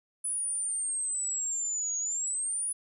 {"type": "exponential two-way sweep", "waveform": "sine", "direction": "down then up", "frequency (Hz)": [9956, 6645, 9956], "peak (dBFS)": -29, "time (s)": [0.24, 2.73], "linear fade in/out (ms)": 10, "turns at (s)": 1.98, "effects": []}